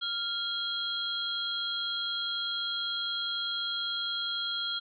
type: tone cluster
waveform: sine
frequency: 1395 / 3270 / 4126 Hz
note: F6 / G#7 / C8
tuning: -2 / -28 / -25 cents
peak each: -37 / -32 / -37 dBFS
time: 0.01-4.8 s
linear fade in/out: 20 ms
effects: none